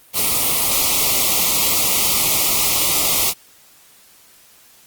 white band-stop noise, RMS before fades -17 dBFS, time 0.13-3.34 s, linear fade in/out 50 ms, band 1300 to 2000 Hz, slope 96 dB/octave, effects white hiss -49 dBFS RMS until 4.86 s + Opus 32 kbps

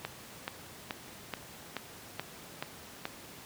click train, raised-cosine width 0.3 ms, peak -18 dBFS, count 8, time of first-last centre 0.05-3.054 s, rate 2.33 Hz, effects pink hiss -49 dBFS RMS until 3.45 s + high-pass 100 Hz 12 dB/octave

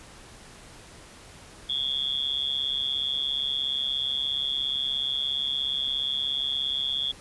sine tone with amplitude modulation, 3384 Hz, G#7, 32 cents sharp, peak -21 dBFS, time 1.69-7.12 s, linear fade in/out 10 ms, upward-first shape sine, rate 137 Hz, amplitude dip 100%, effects pink hiss -48 dBFS RMS until 7.2 s + resampled to 24000 Hz

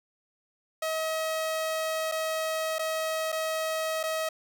sawtooth tone with dropouts, 637 Hz, D#5, 41 cents sharp, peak -24 dBFS, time 0.82-4.29 s, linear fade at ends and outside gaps 5 ms, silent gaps 2.116-2.12 / 2.785-2.792 / 3.32-3.325 / 4.031-4.036 s, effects none

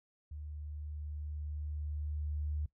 sine tone with level ramp, 74.8 Hz, D2, 32 cents sharp, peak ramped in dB -42 to -33 dBFS, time 0.31-2.66 s, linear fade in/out 5 ms, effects noise-tail reverb RT60 0.1 s tail -19 dB re dry

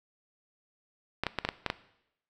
clicks, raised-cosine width 0.3 ms, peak -12 dBFS, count 7, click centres 1.236 / 1.267 / 1.387 / 1.45 / 1.489 / 1.663 / 1.701 s, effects noise-tail reverb RT60 0.8 s tail -17 dB re dry

